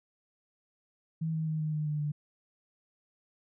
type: tone with pitch steps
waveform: sine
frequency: 161 / 158.78 / 156.6 / 154.44 / 152.32 / 150.22 / 148.15 Hz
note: E3 / D#3 / D#3 / D#3 / D#3 / D3 / D3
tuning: -41 / +35 / +11 / -13 / -36 / +39 / +15 cents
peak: -29 dBFS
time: 1.21-2.12 s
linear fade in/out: 10 ms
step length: 130 ms
effects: none